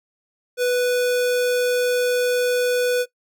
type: tone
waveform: square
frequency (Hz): 493.9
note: B4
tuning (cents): 0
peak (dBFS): -18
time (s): 0.57-3.06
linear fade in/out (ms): 50
effects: noise-tail reverb RT60 0.1 s tail -19 dB re dry